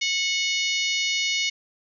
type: harmonic tone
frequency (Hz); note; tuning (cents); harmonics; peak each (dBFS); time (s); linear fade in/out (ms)
732; F#5; -19; 3 / 4 / 5 / 6 / 7 / 8 / 9; -26 / -28 / -30 / -32 / -33 / -34 / -35; 0.01-1.5; 10
effects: none